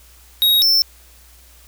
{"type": "tone pair in turn", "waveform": "square", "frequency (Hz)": [3784, 5351], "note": ["A#7", "E8"], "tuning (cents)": [25, 25], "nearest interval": "tritone", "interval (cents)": 600, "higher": "second", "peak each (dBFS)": -12, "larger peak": "neither", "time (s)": [[0.42, 0.62], [0.62, 0.82]], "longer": "neither", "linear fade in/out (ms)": 0, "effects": ["added 60 Hz sine -47 dBFS peak until 1.67 s", "white hiss -49 dBFS RMS until 1.67 s"]}